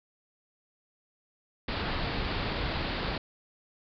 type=low-pass noise; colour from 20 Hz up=pink; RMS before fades=-32 dBFS; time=1.68-3.18 s; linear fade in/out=5 ms; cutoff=4800 Hz; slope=96 dB/octave; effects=none